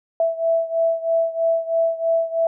sine beating tone pair, 659.3 / 662.4 Hz, E5 / E5, 0 / +8 cents, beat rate 3.1 Hz, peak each -19 / -22 dBFS, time 0.2-2.47 s, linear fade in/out 2 ms, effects none

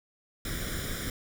pink noise with comb filter, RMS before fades -34 dBFS, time 0.45-1.1 s, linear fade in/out 2 ms, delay 0.56 ms, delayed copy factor +0.8, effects none

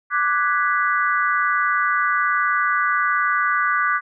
sine chord, G# half-diminished seventh, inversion second, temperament equal, 1174.7 / 1480 / 1661.2 / 1975.5 Hz, D6 / F#6 / G#6 / B6, 0 / 0 / 0 / 0 cents, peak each -20 / -21 / -26 / -26 dBFS, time 0.1-4.01 s, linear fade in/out 50 ms, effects none

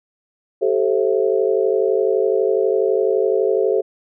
sine tone cluster, 384.1 / 436.1 / 529 / 665 Hz, G4 / A4 / C5 / E5, -35 / -15 / +19 / +15 cents, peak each -19 / -18 / -21 / -27 dBFS, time 0.61-3.82 s, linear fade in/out 20 ms, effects none

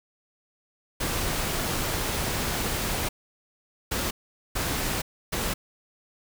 pink noise bursts at uneven times, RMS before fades -28 dBFS, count 4, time 1-3.09 / 3.91-4.11 / 4.55-5.02 / 5.32-5.54 s, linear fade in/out 10 ms, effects none

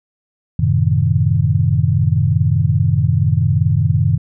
sine chord, F# diminished seventh, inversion none, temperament equal, 92.5 / 110 / 130.81 / 155.56 Hz, F#2 / A2 / C3 / Eb3, 0 / 0 / 0 / 0 cents, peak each -17 dBFS, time 0.59-4.18 s, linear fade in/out 5 ms, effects none

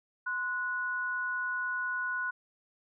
sine tone pair together, 1038 / 1468 Hz, C6 / F#6, -14 / -14 cents, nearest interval tritone, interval 600 cents, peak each -38 / -31 dBFS, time 0.26-2.31 s, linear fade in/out 10 ms, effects none

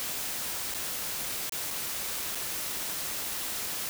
white noise with dropouts, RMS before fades -34 dBFS, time 0-3.89 s, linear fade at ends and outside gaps 0 ms, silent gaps 0.74-0.746 / 1.495-1.522 / 1.706-1.71 / 2.349-2.355 s, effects none

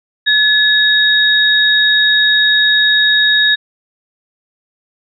sine tone pair together, 1709 / 3760 Hz, G#6 / A#7, +49 / +14 cents, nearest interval octave + major second, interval 1365 cents, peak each -11 dBFS, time 0.26-3.56 s, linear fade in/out 20 ms, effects none

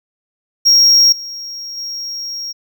triangle tone with level steps, 5588 Hz, F8, in tune, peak -5 / -24 / -21 dBFS, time 0.65-2.53 s, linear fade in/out 20 ms, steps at 1.12 / 1.77 s, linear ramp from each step 5 ms, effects none

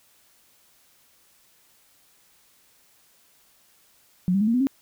sine tone with pitch steps, 181 / 196.25 / 212.8 / 230.7 / 250.1 / 271.2 Hz, F#3 / G3 / G#3 / A#3 / B3 / C#4, -38 / +2 / +42 / -18 / +22 / -38 cents, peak -18 dBFS, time 4.28-4.67 s, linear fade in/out 0 ms, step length 65 ms, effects white hiss -60 dBFS RMS until 4.81 s

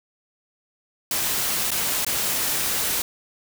white noise with dropouts, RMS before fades -24 dBFS, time 1.11-3.02 s, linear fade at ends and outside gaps 2 ms, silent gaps 1.706-1.715 / 2.048-2.065 s, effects none

